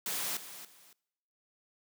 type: noise with echo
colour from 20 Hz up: white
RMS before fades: -35 dBFS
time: 0.06-0.37 s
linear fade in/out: 2 ms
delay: 280 ms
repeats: 2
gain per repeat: -12 dB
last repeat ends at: 0.93 s
effects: noise-tail reverb RT60 0.9 s tail -24 dB re dry + high-pass 150 Hz 12 dB/octave